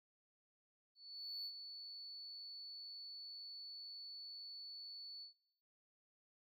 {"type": "tone with ADSR envelope", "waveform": "sine", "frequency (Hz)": 4451, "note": "C#8", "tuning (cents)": 6, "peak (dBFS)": -40, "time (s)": [0.95, 5.34], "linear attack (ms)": 500, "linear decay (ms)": 67, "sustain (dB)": -8, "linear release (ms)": 120, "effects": ["noise-tail reverb RT60 1.0 s tail -26 dB re dry", "tanh soft clip ceiling -41 dBFS"]}